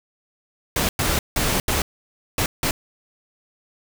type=noise bursts at uneven times; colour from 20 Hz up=pink; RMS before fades=-21 dBFS; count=6; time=0.76-0.89 / 0.99-1.19 / 1.36-1.6 / 1.68-1.82 / 2.38-2.46 / 2.63-2.71 s; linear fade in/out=2 ms; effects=none